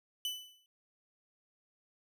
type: tone with exponential decay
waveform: 40% pulse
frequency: 2995 Hz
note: F#7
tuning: 20 cents sharp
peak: -31 dBFS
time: 0.25-0.66 s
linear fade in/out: 1 ms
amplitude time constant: 88 ms
effects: none